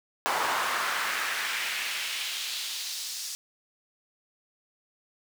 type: noise with high-pass filter sweep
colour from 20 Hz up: brown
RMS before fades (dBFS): -31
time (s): 0.26-3.35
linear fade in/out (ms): 0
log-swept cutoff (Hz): 900 to 5700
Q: 1.6
effects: none